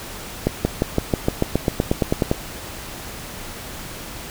accelerating click train, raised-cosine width 2 ms, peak -3 dBFS, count 15, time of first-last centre 0.47-2.314 s, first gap 180 ms, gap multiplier 0.95, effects pink hiss -34 dBFS RMS until 4.3 s

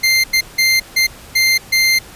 25% pulse tone bursts at uneven times, 2093 Hz, C7, in tune, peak -7 dBFS, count 6, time 0.03-0.24 / 0.33-0.41 / 0.58-0.8 / 0.96-1.07 / 1.35-1.58 / 1.72-1.99 s, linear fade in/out 10 ms, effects pink hiss -38 dBFS RMS until 2.15 s + resampled to 32000 Hz

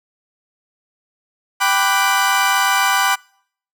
30% pulse chord, G major seventh, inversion none, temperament equal with one note detuned, 784 / 992.9 / 1174.7 / 1480 Hz, G5 / B5 / D6 / F#6, 0 / +9 / 0 / 0 cents, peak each -17 dBFS, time 1.6-3.16 s, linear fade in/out 20 ms, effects noise-tail reverb RT60 0.6 s tail -26 dB re dry

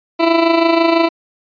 20% pulse tone with amplitude modulation, 332.5 Hz, E4, 15 cents sharp, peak -3 dBFS, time 0.19-1.09 s, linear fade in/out 20 ms, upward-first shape sine, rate 26 Hz, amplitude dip 55%, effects resampled to 11025 Hz

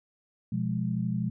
sine chord, F diminished, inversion second, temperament equal, 123.47 / 174.61 / 207.7 Hz, Cb3 / F3 / Ab3, 0 / 0 / 0 cents, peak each -31 dBFS, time 0.52-1.3 s, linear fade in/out 5 ms, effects none

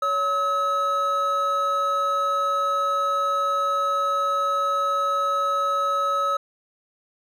triangle tone pair together, 561 / 1285.1 Hz, C#5 / E6, +21 / -44 cents, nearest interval octave + major second, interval 1435 cents, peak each -26 / -19 dBFS, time 0.02-6.37 s, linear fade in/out 5 ms, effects none

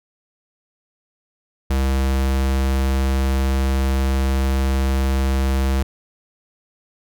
square tone, 66.7 Hz, C2, 34 cents sharp, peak -17 dBFS, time 1.7-5.83 s, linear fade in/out 5 ms, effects none

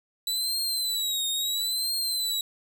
sawtooth tone with vibrato, 3951 Hz, B7, in tune, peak -23 dBFS, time 0.27-2.41 s, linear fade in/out 2 ms, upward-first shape triangle, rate 0.74 Hz, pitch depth 120 cents each way, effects none

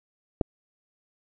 clicks, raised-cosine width 2 ms, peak -9 / -26 dBFS, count 2, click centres 0.412 / 0.415 s, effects none

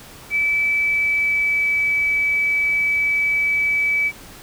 sine tone with pitch glide, 2308 to 2295 Hz, D7 to D7, -31 to -40 cents, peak -16 dBFS, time 0.3-4.12 s, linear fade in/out 50 ms, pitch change -9 cents, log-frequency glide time 0.66-1.85 s, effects pink hiss -41 dBFS RMS until 4.42 s

